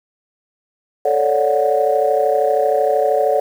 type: chord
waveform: sine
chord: D major seventh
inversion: second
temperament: equal with one note detuned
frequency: 440 / 554.4 / 587.3 / 734 Hz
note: A4 / C#5 / D5 / F#5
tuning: 0 / 0 / 0 / -14 cents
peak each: -18 dBFS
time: 1.05-3.4 s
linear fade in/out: 5 ms
effects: tanh soft clip ceiling -4 dBFS + 7-bit